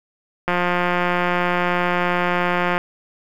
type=click train; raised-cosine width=0.5 ms; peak=-5 dBFS; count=408; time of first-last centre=0.48-2.779 s; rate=177 Hz; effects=7-bit